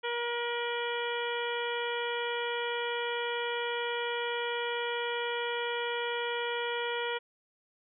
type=harmonic tone with a mistuned harmonic; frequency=475.6 Hz; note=A#4; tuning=35 cents sharp; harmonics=1 / 2 / 3 / 4 / 5 / 6 / 7; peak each=-34 / -37 / -39 / -40 / -41 / -42 / -42 dBFS; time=0.03-7.19 s; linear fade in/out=20 ms; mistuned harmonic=6; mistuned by=+59 cents; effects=none